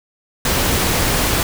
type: noise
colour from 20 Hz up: pink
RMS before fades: -17 dBFS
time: 0.45-1.43 s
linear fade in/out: 2 ms
effects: none